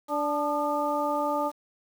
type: harmonic tone with a mistuned harmonic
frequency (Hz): 292.6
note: D4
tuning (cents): -6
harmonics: 1 / 2 / 3 / 4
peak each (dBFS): -32 / -29 / -29 / -31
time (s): 0.08-1.52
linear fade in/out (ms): 50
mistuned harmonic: 4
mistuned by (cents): +60
effects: 8-bit